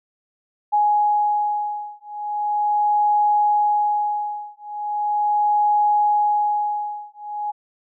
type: beating tone pair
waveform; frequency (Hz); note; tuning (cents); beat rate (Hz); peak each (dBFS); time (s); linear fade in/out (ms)
sine; 834 / 834.39; G#5 / G#5; +7 / +8; 0.39; -20; 0.72-7.52; 20
effects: none